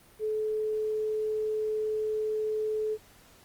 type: tone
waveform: sine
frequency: 431.2 Hz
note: A4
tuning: 35 cents flat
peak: -27 dBFS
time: 0.19-2.98 s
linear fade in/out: 50 ms
effects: pink hiss -57 dBFS RMS until 3.44 s + Opus 32 kbps